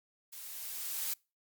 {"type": "noise with level ramp", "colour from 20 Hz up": "blue", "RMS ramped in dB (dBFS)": [-47, -34], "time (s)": [0.32, 1.14], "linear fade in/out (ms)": 10, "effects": ["noise-tail reverb RT60 0.3 s tail -26 dB re dry", "Opus 48 kbps"]}